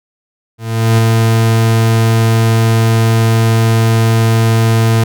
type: tone with ADSR envelope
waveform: 40% pulse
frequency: 113 Hz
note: A2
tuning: 47 cents sharp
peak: -5 dBFS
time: 0.58-5.04 s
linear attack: 400 ms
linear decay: 12 ms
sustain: -2 dB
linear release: 6 ms
effects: none